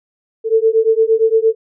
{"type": "beating tone pair", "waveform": "sine", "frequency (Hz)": [441.9, 450.6], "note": ["A4", "A4"], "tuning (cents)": [7, 41], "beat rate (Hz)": 8.7, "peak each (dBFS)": -13, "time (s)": [0.44, 1.55], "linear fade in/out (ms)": 50, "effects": []}